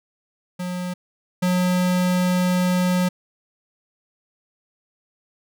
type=tone pair in turn; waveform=square; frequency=180 / 180.99 Hz; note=F#3 / F#3; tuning=-47 / -38 cents; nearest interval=unison; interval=9 cents; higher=second; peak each=-26 / -18 dBFS; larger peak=second; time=0.59-0.94 / 1.42-3.09 s; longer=second; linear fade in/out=10 ms; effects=none